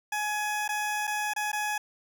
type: tone with dropouts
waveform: 20% pulse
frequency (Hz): 841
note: G#5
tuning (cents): +22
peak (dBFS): -23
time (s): 0.12-1.78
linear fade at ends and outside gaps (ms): 5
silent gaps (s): 0.679-0.689 / 1.071-1.075 / 1.336-1.362 / 1.518-1.529
effects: none